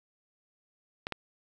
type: clicks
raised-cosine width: 0.3 ms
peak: -17 dBFS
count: 2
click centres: 1.069 / 1.123 s
effects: 9-bit